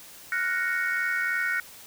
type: chord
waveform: sine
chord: Gb major seventh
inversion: third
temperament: equal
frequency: 1396.9 / 1480 / 1864.7 / 2217 Hz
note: F6 / Gb6 / Bb6 / Db7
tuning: 0 / 0 / 0 / 0 cents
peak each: -32 / -27 / -28 / -32 dBFS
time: 0.32-1.6 s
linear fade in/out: 2 ms
effects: tanh soft clip ceiling -17 dBFS + white hiss -47 dBFS RMS until 1.86 s